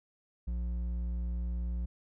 sine tone with hard clipping, 59.3 Hz, A#1, 30 cents sharp, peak -33 dBFS, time 0.47-1.86 s, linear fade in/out 10 ms, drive 6 dB, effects none

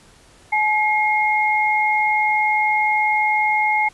sine tone pair together, 850.5 / 2143 Hz, G#5 / C7, +41 / +41 cents, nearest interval octave + major third, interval 1600 cents, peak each -18 dBFS, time 0.52-3.89 s, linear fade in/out 10 ms, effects pink hiss -50 dBFS RMS until 3.93 s + resampled to 24000 Hz

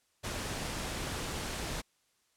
pink noise, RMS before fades -37 dBFS, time 0.23-1.82 s, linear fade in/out 20 ms, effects white hiss -73 dBFS RMS until 2.36 s + low-pass 10000 Hz 12 dB/octave

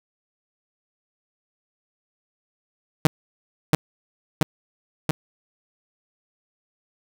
sawtooth tone with echo, 155.4 Hz, D#3, 2 cents flat, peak -8 dBFS, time 3.05-3.07 s, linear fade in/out 0 ms, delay 680 ms, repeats 3, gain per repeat -2 dB, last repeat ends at 5.11 s, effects none

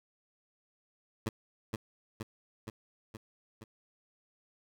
15% pulse tone with echo, 110 Hz, A2, in tune, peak -24 dBFS, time 1.26-1.29 s, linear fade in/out 5 ms, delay 470 ms, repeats 5, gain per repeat -3 dB, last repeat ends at 3.64 s, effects none

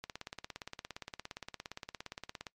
click train, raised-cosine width 0.2 ms, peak -24 dBFS, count 43, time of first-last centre 0.04-2.468 s, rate 17.3 Hz, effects noise-tail reverb RT60 0.1 s tail -21 dB re dry + MP3 64 kbps

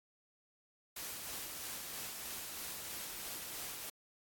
white noise with tremolo, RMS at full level -43 dBFS, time 0.96-3.9 s, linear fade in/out 5 ms, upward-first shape sine, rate 3.1 Hz, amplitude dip 25%, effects AAC 64 kbps

